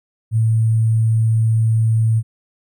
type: tone with sample-and-hold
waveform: sine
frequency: 111.9 Hz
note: A2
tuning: 30 cents sharp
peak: -12 dBFS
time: 0.31-2.23 s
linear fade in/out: 50 ms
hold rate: 8820 Hz
effects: none